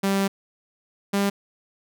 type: tone pair in turn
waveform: sawtooth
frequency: 196 / 199.54 Hz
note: G3 / G3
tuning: 0 / +31 cents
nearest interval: unison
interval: 31 cents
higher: second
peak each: -16 dBFS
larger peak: neither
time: 0.03-0.28 / 1.13-1.3 s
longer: first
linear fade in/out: 10 ms
effects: none